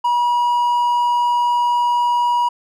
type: tone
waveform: triangle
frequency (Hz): 964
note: B5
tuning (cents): -42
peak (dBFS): -12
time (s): 0.04-2.49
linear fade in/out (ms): 10
effects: none